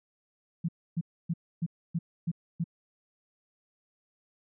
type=tone bursts; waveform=sine; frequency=168 Hz; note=E3; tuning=33 cents sharp; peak=-26 dBFS; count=7; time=0.64-2.642 s; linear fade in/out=10 ms; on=46 ms; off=280 ms; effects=none